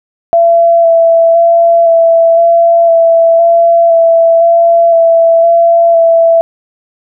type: tone with vibrato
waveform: sine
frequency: 670 Hz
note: E5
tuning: 28 cents sharp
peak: -3 dBFS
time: 0.33-6.41 s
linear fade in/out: 0 ms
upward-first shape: square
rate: 0.98 Hz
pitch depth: 14 cents each way
effects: none